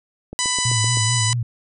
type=click train; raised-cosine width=2 ms; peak=-19 dBFS; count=6; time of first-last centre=0.33-0.972 s; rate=7.79 Hz
type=harmonic tone; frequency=995 Hz; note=B5; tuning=13 cents sharp; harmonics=1 / 2 / 3 / 4 / 5 / 6 / 7 / 8 / 9; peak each=-28 / -28 / -28 / -28 / -28 / -28 / -28 / -28 / -28 dBFS; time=0.39-1.33 s; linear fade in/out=0 ms
type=tone with vibrato; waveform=sine; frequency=115 Hz; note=A#2; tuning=23 cents flat; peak=-19 dBFS; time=0.65-1.43 s; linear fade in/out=5 ms; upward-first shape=sine; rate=4.6 Hz; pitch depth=97 cents each way
effects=none